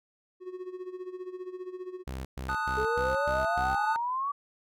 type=tone with tremolo; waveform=triangle; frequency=367 Hz; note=F#4; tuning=14 cents flat; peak=-32 dBFS; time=0.4-2.04 s; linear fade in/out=50 ms; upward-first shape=sine; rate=15 Hz; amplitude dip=75%
type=tone bursts; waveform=sawtooth; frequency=65.41 Hz; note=C2; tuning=in tune; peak=-31 dBFS; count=6; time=2.07-3.75 s; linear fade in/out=5 ms; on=180 ms; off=120 ms
type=chord; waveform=triangle; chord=D# diminished; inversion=second; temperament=equal; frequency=880 / 1244.5 / 1480 Hz; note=A5 / D#6 / F#6; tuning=0 / 0 / 0 cents; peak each=-31 dBFS; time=2.49-3.96 s; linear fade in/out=0 ms
type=exponential sweep; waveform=sine; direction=up; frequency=421.7 to 1156 Hz; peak=-28 dBFS; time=2.77-4.32 s; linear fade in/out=10 ms
effects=none